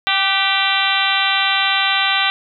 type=harmonic tone with a mistuned harmonic; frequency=392 Hz; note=G4; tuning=in tune; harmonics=2 / 3 / 4 / 5 / 6 / 7 / 8 / 9 / 10; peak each=-23 / -23 / -23 / -23 / -23 / -23 / -23 / -23 / -23 dBFS; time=0.07-2.3 s; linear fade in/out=0 ms; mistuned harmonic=4; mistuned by=-41 cents; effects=none